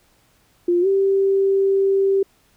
sine tone with pitch glide, 349.8 to 390.4 Hz, F4 to G4, +3 to -7 cents, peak -14 dBFS, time 0.68-2.23 s, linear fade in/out 5 ms, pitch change +190 cents, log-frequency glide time 0.81-0.87 s, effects pink hiss -59 dBFS RMS until 2.56 s

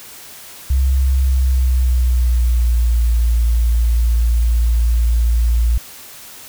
sine tone with pitch glide, 66 to 57.79 Hz, C2 to A#1, +16 to -14 cents, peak -11 dBFS, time 0.7-5.78 s, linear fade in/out 5 ms, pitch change -230 cents, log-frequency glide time 1.18-2.95 s, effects white hiss -37 dBFS RMS until 6.48 s

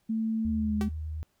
sine tone with pitch glide, 222.3 to 210.2 Hz, A3 to G#3, +18 to +21 cents, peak -26 dBFS, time 0.09-0.89 s, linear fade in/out 10 ms, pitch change -97 cents, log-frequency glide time 0.51-0.76 s
sine tone with vibrato, 77.9 Hz, D#2, 3 cents sharp, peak -32 dBFS, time 0.45-1.23 s, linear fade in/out 0 ms, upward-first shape square, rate 10 Hz, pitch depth 10 cents each way
sawtooth tone with exponential decay, 383.7 Hz, G4, 37 cents flat, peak -27 dBFS, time 0.81-0.92 s, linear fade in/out 1 ms, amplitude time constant 23 ms
effects pink hiss -72 dBFS RMS until 1.4 s

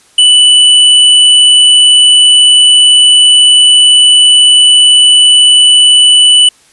sine tone with tanh clipping, 2977 Hz, F#7, 10 cents sharp, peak -3 dBFS, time 0.18-6.49 s, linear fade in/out 5 ms, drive 16 dB, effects white hiss -45 dBFS RMS until 6.72 s + resampled to 24000 Hz

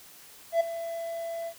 triangle tone with ADSR envelope, 669 Hz, E5, 25 cents sharp, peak -16 dBFS, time 0.52-1.54 s, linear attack 84 ms, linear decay 9 ms, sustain -14 dB, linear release 69 ms, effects white hiss -51 dBFS RMS until 1.58 s

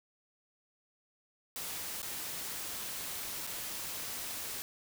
white noise with dropouts, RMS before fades -40 dBFS, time 1.56-4.62 s, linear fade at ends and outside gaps 0 ms, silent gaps 2.018-2.029 / 3.467-3.473 s, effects none

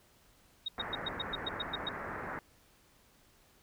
sine tone bursts, 3748 Hz, A#7, 9 cents sharp, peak -32 dBFS, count 10, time 0.66-1.89 s, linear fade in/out 5 ms, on 24 ms, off 110 ms
white low-pass noise, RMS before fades -41 dBFS, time 0.78-2.39 s, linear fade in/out 0 ms, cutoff 1900 Hz, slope 48 dB/octave
effects pink hiss -65 dBFS RMS until 3.62 s

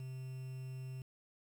triangle tone with quantisation, 130 Hz, C3, 11 cents flat, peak -40 dBFS, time 0-1.02 s, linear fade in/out 2 ms, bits 10, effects none

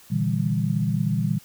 sine chord, E half-diminished seventh, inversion second, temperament just, 118.67 / 148.33 / 164.81 / 197.78 Hz, Bb2 / D3 / E3 / G3, +31 / +18 / 0 / +16 cents, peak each -26 dBFS, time 0.1-1.39 s, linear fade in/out 20 ms, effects white hiss -51 dBFS RMS until 1.44 s

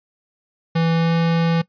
square tone with pitch glide, 165.1 to 166.44 Hz, E3 to E3, +3 to +17 cents, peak -16 dBFS, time 0.75-1.62 s, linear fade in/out 10 ms, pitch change +14 cents, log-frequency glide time 0.93-1.14 s, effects noise-tail reverb RT60 0.1 s tail -19 dB re dry + resampled to 11025 Hz

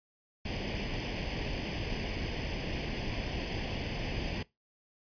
pink noise with comb filter, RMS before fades -35 dBFS, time 0.45-4.43 s, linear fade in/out 5 ms, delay 0.38 ms, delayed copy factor +0.8, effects noise-tail reverb RT60 0.2 s tail -21 dB re dry + resampled to 11025 Hz

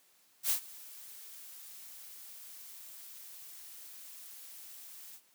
blue noise with ADSR envelope, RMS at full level -28 dBFS, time 0.43-5.21 s, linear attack 73 ms, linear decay 96 ms, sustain -22 dB, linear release 62 ms, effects white hiss -67 dBFS RMS until 5.34 s + high-pass 150 Hz 12 dB/octave

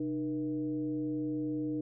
sine tone with frequency modulation, 304.5 Hz, D#4, 37 cents flat, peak -31 dBFS, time 0-1.81 s, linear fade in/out 5 ms, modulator 173 Hz, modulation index 0.59, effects none

